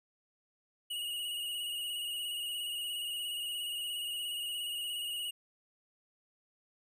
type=tone with vibrato; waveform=square; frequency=2885 Hz; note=F#7; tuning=44 cents flat; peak=-36 dBFS; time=0.9-5.31 s; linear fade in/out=10 ms; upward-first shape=square; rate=17 Hz; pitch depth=28 cents each way; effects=none